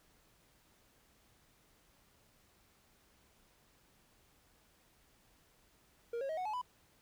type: tone with pitch steps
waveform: triangle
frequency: 469.4 / 545.5 / 633.9 / 736.6 / 855.9 / 994.6 Hz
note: A#4 / C#5 / D#5 / F#5 / A5 / B5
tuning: +12 / -28 / +32 / -8 / -48 / +12 cents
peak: -34 dBFS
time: 6.13-6.616 s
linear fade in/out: 5 ms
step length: 81 ms
effects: pink hiss -69 dBFS RMS until 7.01 s